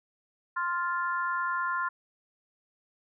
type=harmonic tone; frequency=349.2 Hz; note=F4; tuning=in tune; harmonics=3 / 4 / 5; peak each=-30 / -31 / -37 dBFS; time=0.56-1.89 s; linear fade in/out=10 ms; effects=none